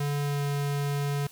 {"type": "tone with pitch glide", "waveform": "square", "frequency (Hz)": [144, 142.76], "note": ["D3", "D3"], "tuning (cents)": [-34, -49], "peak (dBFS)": -27, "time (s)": [0, 1.27], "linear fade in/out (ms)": 5, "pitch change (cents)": -15, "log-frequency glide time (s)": [0.21, 0.42], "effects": ["white hiss -52 dBFS RMS until 1.31 s"]}